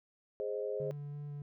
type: chord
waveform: sine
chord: Ab major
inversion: none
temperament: equal with one note detuned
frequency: 415.3 / 526.9 / 622.3 Hz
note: Ab4 / C5 / Eb5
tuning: 0 / +12 / 0 cents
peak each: -37 / -38 / -42 dBFS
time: 0.4-0.91 s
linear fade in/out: 0 ms
type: tone with vibrato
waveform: triangle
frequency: 145.3 Hz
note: D3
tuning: 18 cents flat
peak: -38 dBFS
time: 0.8-1.42 s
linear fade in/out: 2 ms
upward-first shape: square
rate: 3 Hz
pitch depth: 8 cents each way
effects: none